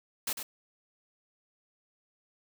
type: noise with echo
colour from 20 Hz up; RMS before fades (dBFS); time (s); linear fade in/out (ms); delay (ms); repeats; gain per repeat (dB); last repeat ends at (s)
white; -32; 0.27-0.33; 5; 100; 1; -7; 0.43
effects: none